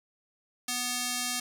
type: tone with band-pass filter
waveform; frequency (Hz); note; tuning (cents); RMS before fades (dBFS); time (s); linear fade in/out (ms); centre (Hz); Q
square; 246.9; B3; 0; -32; 0.68-1.4; 5; 7400; 0.8
effects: none